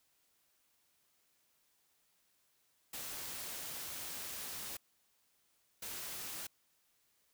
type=noise bursts at uneven times; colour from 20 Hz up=white; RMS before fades=-44 dBFS; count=2; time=2.93-4.77 / 5.82-6.47 s; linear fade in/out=5 ms; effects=white hiss -75 dBFS RMS until 7.33 s